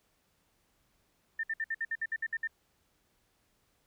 sine tone bursts, 1799 Hz, A6, 38 cents sharp, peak -30 dBFS, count 11, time 1.39-2.474 s, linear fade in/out 5 ms, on 44 ms, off 60 ms, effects pink hiss -73 dBFS RMS until 3.86 s

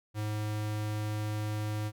square tone, 106.3 Hz, G#2, 41 cents sharp, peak -32 dBFS, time 0.14-1.92 s, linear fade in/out 50 ms, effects none

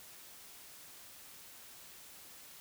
silence, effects white hiss -54 dBFS RMS until 2.6 s

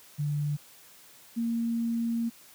sine tone pair in turn, 146.83 / 231.6 Hz, D3 / A#3, 0 / -11 cents, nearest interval minor sixth, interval 789 cents, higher second, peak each -26 dBFS, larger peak neither, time 0.18-0.57 / 1.36-2.3 s, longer second, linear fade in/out 20 ms, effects white hiss -54 dBFS RMS until 2.54 s + high-pass 80 Hz 12 dB/octave

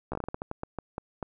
slowing click train, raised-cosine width 1 ms, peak -19 dBFS, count 14, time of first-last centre 0.12-1.227 s, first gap 14 ms, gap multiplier 1.27, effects none

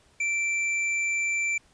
triangle tone with tanh clipping, 2342 Hz, D7, 5 cents flat, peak -26 dBFS, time 0.2-1.58 s, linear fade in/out 5 ms, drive 15 dB, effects pink hiss -61 dBFS RMS until 1.73 s + resampled to 22050 Hz

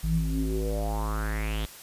square tone with low-pass filter sweep, 53.4 Hz, G#1, 49 cents sharp, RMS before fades -28 dBFS, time 0.03-1.66 s, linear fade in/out 10 ms, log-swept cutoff 130 to 3600 Hz, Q 5.9, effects white hiss -46 dBFS RMS until 1.82 s + resampled to 32000 Hz

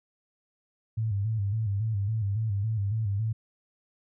sine tone with vibrato, 105.2 Hz, G#2, 23 cents sharp, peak -25 dBFS, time 0.97-3.33 s, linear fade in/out 10 ms, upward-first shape square, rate 3.6 Hz, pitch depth 94 cents each way, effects none

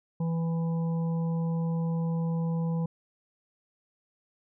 harmonic tone, 165.5 Hz, E3, 7 cents sharp, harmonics 1 / 3 / 5 / 6, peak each -26 / -39 / -46 / -47 dBFS, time 0.2-2.86 s, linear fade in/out 5 ms, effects none

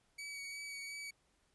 sawtooth tone with vibrato, 2267 Hz, C#7, 38 cents sharp, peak -40 dBFS, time 0.18-1.11 s, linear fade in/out 10 ms, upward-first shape sine, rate 2.8 Hz, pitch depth 17 cents each way, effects pink hiss -75 dBFS RMS until 1.54 s + resampled to 24000 Hz

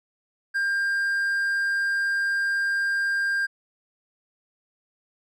triangle tone, 1598 Hz, G6, 33 cents sharp, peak -20 dBFS, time 0.54-3.47 s, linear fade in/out 20 ms, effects none

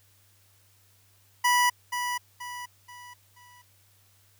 25% pulse tone with echo, 980 Hz, B5, 14 cents flat, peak -16 dBFS, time 1.44-1.7 s, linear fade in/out 10 ms, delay 480 ms, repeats 4, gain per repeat -8 dB, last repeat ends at 3.62 s, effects added 98 Hz sine -63 dBFS peak until 4.39 s + white hiss -63 dBFS RMS until 4.39 s

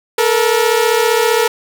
sawtooth tone pair together, 440 / 475.2 Hz, A4 / A#4, 0 / +33 cents, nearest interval minor second, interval 133 cents, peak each -10 dBFS, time 0.18-1.48 s, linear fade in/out 5 ms, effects none

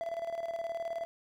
triangle tone with tremolo, 670 Hz, E5, 28 cents sharp, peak -30 dBFS, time 0.01-1.05 s, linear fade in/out 0 ms, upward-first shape square, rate 19 Hz, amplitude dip 60%, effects none

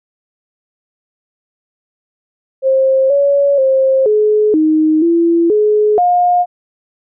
sine tone with pitch steps, 531 / 564 / 531 / 425.1 / 311.8 / 337.1 / 422.9 / 712 Hz, C5 / C#5 / C5 / G#4 / D#4 / E4 / G#4 / F5, +25 / +30 / +25 / +40 / +4 / +39 / +31 / +33 cents, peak -8 dBFS, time 2.62-6.46 s, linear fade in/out 50 ms, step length 480 ms, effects none

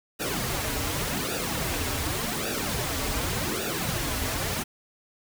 pink noise with flanger, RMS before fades -29 dBFS, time 0.19-4.64 s, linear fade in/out 20 ms, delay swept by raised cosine 0.94 to 5.84 ms, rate 0.87 Hz, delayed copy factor -0.75, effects none

